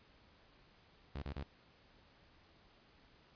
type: tone bursts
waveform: sawtooth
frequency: 70 Hz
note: C#2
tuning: 18 cents sharp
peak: -37 dBFS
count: 3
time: 1.15-1.434 s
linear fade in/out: 5 ms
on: 74 ms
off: 31 ms
effects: pink hiss -66 dBFS RMS until 3.35 s + resampled to 11025 Hz